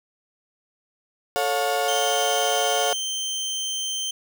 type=chord; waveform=35% pulse; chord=A augmented; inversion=none; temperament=equal with one note detuned; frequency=440 / 554.4 / 714 Hz; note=A4 / C#5 / E#5; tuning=0 / 0 / +38 cents; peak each=-26 / -25 / -22 dBFS; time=1.36-2.93 s; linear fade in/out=0 ms
type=tone; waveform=25% pulse; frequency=3121 Hz; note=G7; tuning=8 cents flat; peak=-22 dBFS; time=1.88-4.11 s; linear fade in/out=5 ms
effects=none